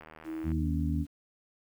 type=click train; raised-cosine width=0.5 ms; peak=-33 dBFS; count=41; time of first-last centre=0.01-0.518 s; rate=78.8 Hz
type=tone with pitch glide; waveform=sine; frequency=320 to 283.4 Hz; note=D#4 to C#4; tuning=+49 to +38 cents; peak=-34 dBFS; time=0.24-1.07 s; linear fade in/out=50 ms; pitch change=-211 cents; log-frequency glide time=0.54-0.71 s
type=harmonic tone; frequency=78.8 Hz; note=D#2; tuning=23 cents sharp; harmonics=1 / 2 / 3; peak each=-30 / -33 / -35 dBFS; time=0.43-1.06 s; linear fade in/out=50 ms
effects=10-bit